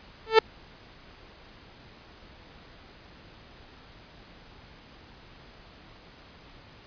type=tone with exponential growth; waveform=sawtooth; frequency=443.8 Hz; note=A4; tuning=15 cents sharp; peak=-6 dBFS; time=0.26-0.39 s; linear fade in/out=5 ms; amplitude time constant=27 ms; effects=pink hiss -51 dBFS RMS until 6.86 s + resampled to 11025 Hz